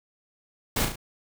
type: noise with echo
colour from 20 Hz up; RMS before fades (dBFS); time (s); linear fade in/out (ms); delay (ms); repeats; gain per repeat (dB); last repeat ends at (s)
pink; -25; 0.76-0.85; 5; 36; 3; -5; 0.958
effects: none